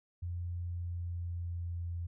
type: tone with pitch glide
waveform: sine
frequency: 87.31 to 85.91 Hz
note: F2 to F2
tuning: 0 to -28 cents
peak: -35 dBFS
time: 0.22-2.07 s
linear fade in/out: 10 ms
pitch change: -28 cents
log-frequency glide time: 0.57-1.91 s
effects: none